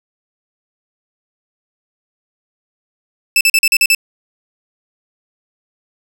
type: tone bursts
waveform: sawtooth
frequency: 2637 Hz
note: E7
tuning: in tune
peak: -5 dBFS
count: 7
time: 3.36-3.948 s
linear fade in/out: 2 ms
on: 48 ms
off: 42 ms
effects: none